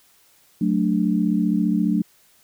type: chord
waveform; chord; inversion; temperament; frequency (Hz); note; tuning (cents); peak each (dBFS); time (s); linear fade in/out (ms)
sine; D major; first; equal; 185 / 220 / 293.7; F#3 / A3 / D4; 0 / 0 / 0; -21 / -21 / -23; 0.61-2.02; 5
effects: white hiss -57 dBFS RMS until 2.43 s